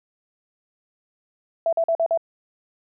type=tone bursts; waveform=sine; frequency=663 Hz; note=E5; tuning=10 cents sharp; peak=-17 dBFS; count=5; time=1.66-2.175 s; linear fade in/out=2 ms; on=67 ms; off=45 ms; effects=none